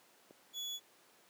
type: click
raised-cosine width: 2 ms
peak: -38 dBFS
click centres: 0.309 s
type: tone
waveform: 35% pulse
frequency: 3400 Hz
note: G#7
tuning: 40 cents sharp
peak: -37 dBFS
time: 0.53-0.8 s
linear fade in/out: 50 ms
effects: pink hiss -65 dBFS RMS until 1.29 s + high-pass 300 Hz 12 dB/octave